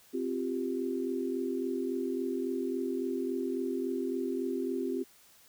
sine chord, C suspended fourth, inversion none, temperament just, 261.6 / 348.8 / 392.4 Hz, C4 / F4 / G4, 0 / -2 / +2 cents, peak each -34 / -35 / -35 dBFS, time 0.13-5.04 s, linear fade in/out 20 ms, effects white hiss -60 dBFS RMS until 5.48 s

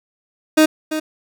30% pulse tone with echo, 311.1 Hz, D#4, in tune, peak -6 dBFS, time 0.57-0.66 s, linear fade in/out 10 ms, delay 340 ms, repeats 1, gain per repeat -11 dB, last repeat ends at 1 s, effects none

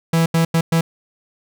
45% pulse tone bursts at uneven times, 164.81 Hz, E3, in tune, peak -13 dBFS, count 4, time 0.13-0.26 / 0.34-0.45 / 0.54-0.61 / 0.72-0.81 s, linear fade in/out 5 ms, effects none

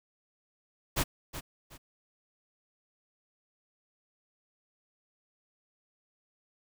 pink noise with echo, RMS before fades -28 dBFS, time 0.96-1.04 s, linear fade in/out 20 ms, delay 370 ms, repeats 2, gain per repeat -11 dB, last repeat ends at 1.78 s, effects none

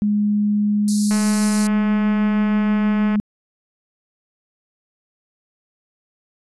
sine tone, 207.7 Hz, G#3, in tune, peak -15 dBFS, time 0.02-3.2 s, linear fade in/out 0 ms
white high-pass noise, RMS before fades -26 dBFS, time 0.88-1.67 s, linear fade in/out 0 ms, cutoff 4000 Hz, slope 96 dB/octave
click train, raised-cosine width 0.5 ms, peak -15 dBFS, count 439, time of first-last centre 1.11-3.157 s, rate 214 Hz
effects resampled to 24000 Hz

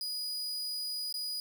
40% pulse tone with dropouts, 4928 Hz, D#8, 17 cents flat, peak -33 dBFS, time 0.01-1.4 s, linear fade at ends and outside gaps 1 ms, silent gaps 1.126-1.141 s, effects none

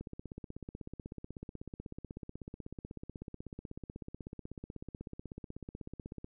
click train, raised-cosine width 3 ms, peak -30 dBFS, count 102, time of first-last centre 0.01-6.245 s, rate 16.2 Hz, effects none

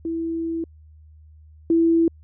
sine tone pair in turn, 329.6 / 331.4 Hz, E4 / E4, 0 / +9 cents, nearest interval unison, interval 9 cents, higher second, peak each -23 / -14 dBFS, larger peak second, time 0.05-0.64 / 1.7-2.08 s, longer first, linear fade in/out 2 ms, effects added 77 Hz sine -45 dBFS peak until 2.23 s

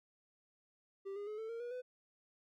triangle tone with pitch steps, 392 / 408.4 / 425.5 / 443.3 / 461.9 / 481.2 / 501.4 Hz, G4 / G#4 / G#4 / A4 / A#4 / B4 / B4, 0 / -29 / +42 / +13 / -16 / -45 / +26 cents, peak -39 dBFS, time 1.05-1.82 s, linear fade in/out 20 ms, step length 110 ms, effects none

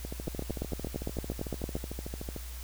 two click trains, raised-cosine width 2 ms, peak -19 / -24 dBFS, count 14 / 32, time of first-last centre 0.28-1.754 / 0.05-2.363 s, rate 8.82 / 13.4 Hz, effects added 60 Hz sine -39 dBFS peak until 2.63 s + white hiss -48 dBFS RMS until 2.63 s

